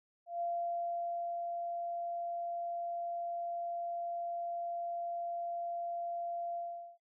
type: tone with ADSR envelope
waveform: sine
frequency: 689 Hz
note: F5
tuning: 24 cents flat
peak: -33 dBFS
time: 0.26-6.98 s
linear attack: 150 ms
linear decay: 1000 ms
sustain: -3 dB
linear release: 420 ms
effects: noise-tail reverb RT60 0.1 s tail -18 dB re dry